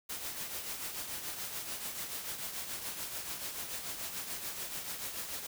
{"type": "noise with tremolo", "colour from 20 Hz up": "white", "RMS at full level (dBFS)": -38, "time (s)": [0.09, 5.47], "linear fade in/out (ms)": 10, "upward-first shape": "triangle", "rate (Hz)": 6.9, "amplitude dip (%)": 55, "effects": []}